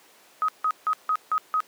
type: tone bursts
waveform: sine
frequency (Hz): 1262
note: D#6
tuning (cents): +24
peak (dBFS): -20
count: 6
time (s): 0.42-1.604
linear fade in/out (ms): 0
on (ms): 64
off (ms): 160
effects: pink hiss -54 dBFS RMS until 1.67 s + high-pass 400 Hz 12 dB/octave